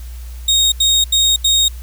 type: tone bursts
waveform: 30% pulse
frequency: 3729 Hz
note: A#7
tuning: in tune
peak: -8 dBFS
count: 4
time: 0.48-1.683 s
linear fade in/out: 5 ms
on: 240 ms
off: 81 ms
effects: added 60 Hz sine -27 dBFS peak until 1.82 s + white hiss -44 dBFS RMS until 1.82 s